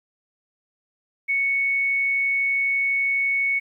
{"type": "tone", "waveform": "sine", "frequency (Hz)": 2217, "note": "C#7", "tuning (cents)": 0, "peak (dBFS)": -19, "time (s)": [1.28, 3.6], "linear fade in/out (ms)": 20, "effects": ["10-bit"]}